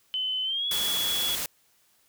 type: tone with pitch glide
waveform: sine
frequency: 3038 to 3371 Hz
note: F#7 to G#7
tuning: +45 to +25 cents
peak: -26 dBFS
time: 0.14-1.35 s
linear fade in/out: 0 ms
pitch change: +180 cents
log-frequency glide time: 0.44-0.67 s
type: noise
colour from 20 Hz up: white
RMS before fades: -31 dBFS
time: 0.71-1.46 s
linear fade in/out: 2 ms
effects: white hiss -65 dBFS RMS until 2.08 s